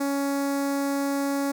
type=tone with notch filter; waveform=sawtooth; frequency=279.2 Hz; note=C#4; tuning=13 cents sharp; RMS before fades=-26 dBFS; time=0-1.52 s; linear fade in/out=10 ms; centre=3000 Hz; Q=0.89; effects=none